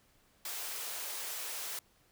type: high-pass noise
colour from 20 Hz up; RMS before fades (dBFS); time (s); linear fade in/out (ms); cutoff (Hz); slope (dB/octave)
white; -40; 0.45-1.79; 2; 400; 24
effects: pink hiss -68 dBFS RMS until 2.11 s